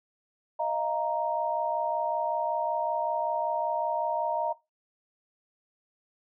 sine chord, Eb suspended second, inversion none, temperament equal with one note detuned, 622.3 / 687.6 / 932.3 Hz, Eb5 / F5 / Bb5, 0 / -27 / 0 cents, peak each -31 / -33 / -29 dBFS, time 0.59-4.53 s, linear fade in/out 10 ms, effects noise-tail reverb RT60 0.2 s tail -17 dB re dry

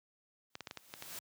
white noise with exponential growth, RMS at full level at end -43 dBFS, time 0.5-1.19 s, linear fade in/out 2 ms, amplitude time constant 150 ms
clicks, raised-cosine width 0.2 ms, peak -25 dBFS, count 7, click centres 0.554 / 0.607 / 0.672 / 0.711 / 0.773 / 0.939 / 1.024 s
effects high-pass 80 Hz 12 dB/octave

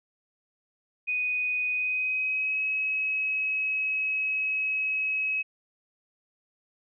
sine tone with pitch glide, 2489 to 2559 Hz, D#7 to D#7, 0 to +48 cents, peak -25 dBFS, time 1.07-5.43 s, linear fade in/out 20 ms, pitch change +48 cents, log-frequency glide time 1.72-2.61 s, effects none

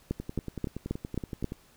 two click trains, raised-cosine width 3 ms, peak -16 / -22 dBFS, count 6 / 15, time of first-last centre 0.11-1.443 / 0.2-1.521 s, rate 3.75 / 10.6 Hz, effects pink hiss -60 dBFS RMS until 1.76 s

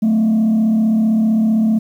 sine tone with frequency modulation, 220 Hz, A3, in tune, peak -9 dBFS, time 0.02-1.79 s, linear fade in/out 10 ms, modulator 35.5 Hz, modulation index 0.37, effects tanh soft clip ceiling -10 dBFS + 8-bit

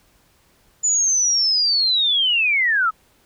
sine linear sweep, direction down, 7040 to 1244.5 Hz, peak -15 dBFS, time 0.83-2.91 s, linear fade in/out 20 ms, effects pink hiss -58 dBFS RMS until 3.25 s

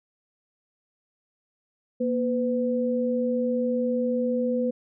sine tone pair together, 237.6 / 502.9 Hz, A#3 / B4, +33 / +31 cents, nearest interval octave + minor second, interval 1298 cents, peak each -25 dBFS, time 2-4.71 s, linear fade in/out 10 ms, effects none

